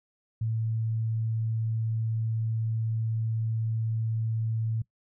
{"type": "tone", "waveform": "sine", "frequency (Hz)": 112, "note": "A2", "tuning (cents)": 31, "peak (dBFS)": -26, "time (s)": [0.41, 4.82], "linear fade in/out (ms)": 5, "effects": ["noise-tail reverb RT60 0.1 s tail -21 dB re dry"]}